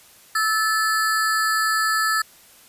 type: ring-modulated tone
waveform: square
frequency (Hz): 1524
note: G6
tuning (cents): -49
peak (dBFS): -16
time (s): 0.35-2.22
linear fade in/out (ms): 5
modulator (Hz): 215
effects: white hiss -50 dBFS RMS until 2.68 s + resampled to 32000 Hz